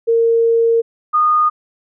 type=tone pair in turn; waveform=sine; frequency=460 / 1228.1 Hz; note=A#4 / D#6; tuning=-23 / -23 cents; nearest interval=octave + perfect fourth; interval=1700 cents; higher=second; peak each=-10 dBFS; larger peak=neither; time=0.07-0.82 / 1.13-1.5 s; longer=first; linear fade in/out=20 ms; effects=none